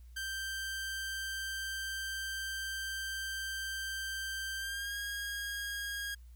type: tone with pitch glide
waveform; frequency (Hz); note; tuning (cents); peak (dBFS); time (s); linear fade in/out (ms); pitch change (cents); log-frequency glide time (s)
sawtooth; 1568 to 1633.6; G6 to G#6; 0 to -29; -33; 0.16-6.15; 10; +71; 4.56-4.96
effects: added 60 Hz sine -50 dBFS peak until 6.35 s + white hiss -72 dBFS RMS until 6.35 s